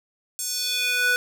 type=tone with high-pass filter sweep; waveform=square; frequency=493.9 Hz; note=B4; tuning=in tune; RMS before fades=-24 dBFS; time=0.39-1.16 s; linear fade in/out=0 ms; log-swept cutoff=7800 to 1200 Hz; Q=2.3; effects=none

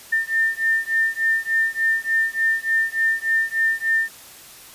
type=beating tone pair; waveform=sine; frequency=1800 / 1803.4 Hz; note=A6 / A6; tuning=+39 / +42 cents; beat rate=3.4 Hz; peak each=-21 dBFS; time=0.12-4.09 s; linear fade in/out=10 ms; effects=white hiss -43 dBFS RMS until 4.74 s + resampled to 32000 Hz

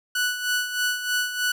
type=tone with tremolo; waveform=sawtooth; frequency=1480 Hz; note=F#6; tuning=in tune; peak=-17 dBFS; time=0.15-1.52 s; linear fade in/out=5 ms; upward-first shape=sine; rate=3.2 Hz; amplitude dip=65%; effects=none

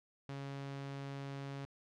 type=tone; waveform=sawtooth; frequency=138.59 Hz; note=C#3; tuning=in tune; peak=-38 dBFS; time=0.29-1.65 s; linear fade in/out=0 ms; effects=low-pass 5000 Hz 12 dB/octave

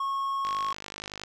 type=tone; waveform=triangle; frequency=1094 Hz; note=C#6; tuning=23 cents flat; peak=-25 dBFS; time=0-0.73 s; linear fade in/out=5 ms
type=click train; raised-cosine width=0.2 ms; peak=-20 dBFS; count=41; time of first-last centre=0.45-1.236 s; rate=50.9 Hz
effects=none

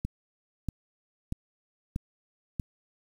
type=click train; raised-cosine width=5 ms; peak=-18 dBFS; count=5; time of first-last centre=0.05-2.598 s; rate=1.57 Hz; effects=8-bit

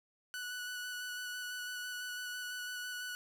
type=tone with vibrato; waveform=sawtooth; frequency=1480 Hz; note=F#6; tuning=in tune; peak=-36 dBFS; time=0.34-3.15 s; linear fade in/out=0 ms; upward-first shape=square; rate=6 Hz; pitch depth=11 cents each way; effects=none

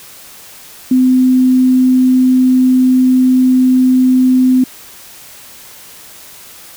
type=tone; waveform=sine; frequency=255.9 Hz; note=C4; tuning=38 cents flat; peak=-6 dBFS; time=0.91-4.64 s; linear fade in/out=5 ms; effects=white hiss -36 dBFS RMS until 6.76 s

